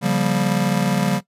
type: chord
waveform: square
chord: G half-diminished seventh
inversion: second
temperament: just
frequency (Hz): 141.12 / 176.4 / 196 / 235.2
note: Db3 / F3 / G3 / Bb3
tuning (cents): +31 / +18 / 0 / +16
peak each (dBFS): -24 / -23 / -22 / -26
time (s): 0.01-1.21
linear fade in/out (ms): 50
effects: noise-tail reverb RT60 0.1 s tail -17 dB re dry + resampled to 32000 Hz